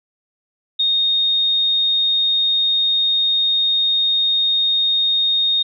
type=tone; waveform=sine; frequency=3700 Hz; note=A#7; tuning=14 cents flat; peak=-14 dBFS; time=0.79-5.63 s; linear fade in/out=10 ms; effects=none